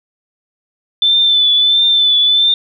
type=tone with vibrato; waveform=sine; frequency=3520 Hz; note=A7; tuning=in tune; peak=-8 dBFS; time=1.02-2.54 s; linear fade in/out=2 ms; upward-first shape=triangle; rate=1.5 Hz; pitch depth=42 cents each way; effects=none